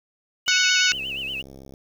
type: tone with vibrato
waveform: sine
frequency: 2794 Hz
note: F7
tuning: in tune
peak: -27 dBFS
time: 0.46-1.42 s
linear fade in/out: 10 ms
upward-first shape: sine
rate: 8.5 Hz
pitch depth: 160 cents each way
type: harmonic tone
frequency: 740 Hz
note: F#5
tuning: in tune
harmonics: 2 / 3 / 4 / 5 / 6 / 7 / 8 / 9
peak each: -22 / -24 / -25 / -26 / -27 / -27 / -28 / -29 dBFS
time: 0.48-0.92 s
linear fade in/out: 0 ms
type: click train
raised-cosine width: 2 ms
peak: -30 dBFS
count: 56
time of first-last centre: 0.92-1.738 s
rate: 67.2 Hz
effects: 8-bit